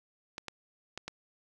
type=clicks; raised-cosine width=0.2 ms; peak=-21 dBFS; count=4; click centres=0.381 / 0.483 / 0.976 / 1.08 s; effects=none